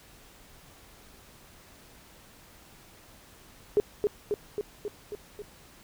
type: tone with echo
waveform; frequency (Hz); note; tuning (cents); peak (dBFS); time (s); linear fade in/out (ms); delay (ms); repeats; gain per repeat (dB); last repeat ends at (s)
sine; 415.3; G#4; 0; -18; 3.77-3.8; 0; 270; 6; -3; 5.42
effects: pink hiss -54 dBFS RMS until 5.83 s